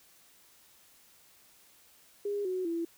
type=tone with pitch steps; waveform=sine; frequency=407.9 / 369.7 / 335.2 Hz; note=G#4 / F#4 / E4; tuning=-31 / -1 / +29 cents; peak=-30 dBFS; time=2.25-2.85 s; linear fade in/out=5 ms; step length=200 ms; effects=white hiss -61 dBFS RMS until 2.97 s